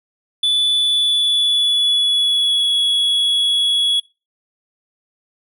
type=tone with pitch glide; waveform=triangle; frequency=3473 to 3362 Hz; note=A7 to G#7; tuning=-23 to +20 cents; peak=-12 dBFS; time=0.43-4 s; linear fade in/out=5 ms; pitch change=-57 cents; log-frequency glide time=0.76-2.76 s; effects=noise-tail reverb RT60 0.3 s tail -24 dB re dry